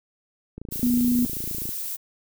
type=click train; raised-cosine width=3 ms; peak=-23 dBFS; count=32; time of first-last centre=0.58-1.691 s; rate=27.9 Hz
type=noise; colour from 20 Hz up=violet; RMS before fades=-31 dBFS; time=0.71-1.97 s; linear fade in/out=20 ms
type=tone; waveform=sine; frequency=242.9 Hz; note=B3; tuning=29 cents flat; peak=-18 dBFS; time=0.83-1.25 s; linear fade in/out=0 ms
effects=none